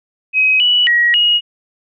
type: tone with pitch steps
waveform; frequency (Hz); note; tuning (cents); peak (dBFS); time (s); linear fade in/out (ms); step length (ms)
sine; 2534 / 2947 / 1905 / 2885; D#7 / F#7 / A#6 / F#7; +31 / -8 / +37 / -44; -9; 0.33-1.41; 50; 270
effects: none